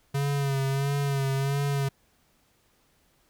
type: tone with vibrato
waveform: square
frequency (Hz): 138.59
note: C#3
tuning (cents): 0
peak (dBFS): -25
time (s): 0.14-1.89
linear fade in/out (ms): 10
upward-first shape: sine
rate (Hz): 1.5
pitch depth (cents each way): 42
effects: pink hiss -66 dBFS RMS until 3.29 s